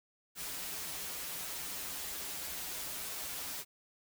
white noise with comb filter, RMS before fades -41 dBFS, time 0.35-3.65 s, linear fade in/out 50 ms, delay 8.7 ms, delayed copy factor -1, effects none

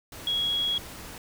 sine tone in noise, 3322 Hz, G#7, in tune, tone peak -24 dBFS, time 0.27-0.78 s, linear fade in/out 2 ms, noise pink, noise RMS -42 dBFS, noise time 0.12-1.18 s, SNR +15 dB, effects none

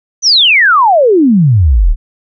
sine exponential sweep, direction down, 6230 to 32.17 Hz, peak -4 dBFS, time 0.22-1.96 s, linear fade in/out 50 ms, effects none

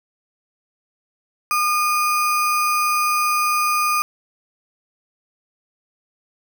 sine tone with sample-and-hold, 1214 Hz, D#6, 43 cents flat, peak -16 dBFS, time 1.51-4.02 s, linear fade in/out 0 ms, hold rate 3675 Hz, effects none

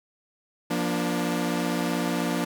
sawtooth chord, Bb major, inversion second, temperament equal with one note detuned, 174.61 / 237.8 / 293.7 Hz, F3 / Bb3 / D4, 0 / +35 / 0 cents, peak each -25 dBFS, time 0.7-2.45 s, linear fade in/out 10 ms, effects none

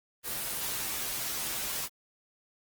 white noise with comb filter, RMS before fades -34 dBFS, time 0.23-1.89 s, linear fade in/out 50 ms, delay 11 ms, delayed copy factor -0.75, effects Opus 24 kbps

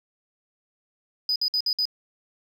sine tone bursts, 4978 Hz, D#8, in tune, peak -19 dBFS, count 5, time 1.29-1.854 s, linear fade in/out 2 ms, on 68 ms, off 56 ms, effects tanh soft clip ceiling -19 dBFS

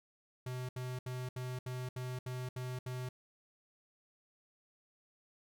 square tone bursts, 126.6 Hz, B2, 43 cents sharp, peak -39 dBFS, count 9, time 0.46-3.09 s, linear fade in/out 5 ms, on 230 ms, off 70 ms, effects none

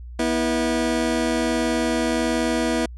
25% pulse tone pair together, 243 / 324.3 Hz, B3 / E4, -28 / -28 cents, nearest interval perfect fourth, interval 500 cents, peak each -19 / -19 dBFS, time 0.19-2.86 s, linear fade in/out 5 ms, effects added 60 Hz sine -34 dBFS peak until 2.97 s + resampled to 24000 Hz

